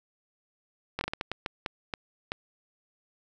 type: slowing click train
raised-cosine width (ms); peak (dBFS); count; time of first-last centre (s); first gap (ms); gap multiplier
0.3; -15; 11; 0.99-2.319; 21; 1.38
effects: none